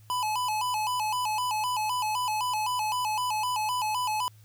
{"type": "tone with vibrato", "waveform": "square", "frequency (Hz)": 924, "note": "A#5", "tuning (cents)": -16, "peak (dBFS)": -27, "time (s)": [0.1, 4.28], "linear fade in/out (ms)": 0, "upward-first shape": "square", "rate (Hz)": 3.9, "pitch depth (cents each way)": 130, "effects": ["added 107 Hz sine -51 dBFS peak until 4.44 s", "white hiss -63 dBFS RMS until 4.44 s"]}